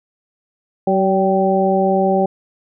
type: harmonic tone with a mistuned harmonic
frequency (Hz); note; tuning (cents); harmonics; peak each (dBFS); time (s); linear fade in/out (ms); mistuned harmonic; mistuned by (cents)
190.4; F#3; +50; 1 / 2 / 3 / 4; -18 / -18 / -18 / -18; 0.87-2.26; 5; 4; +35
effects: none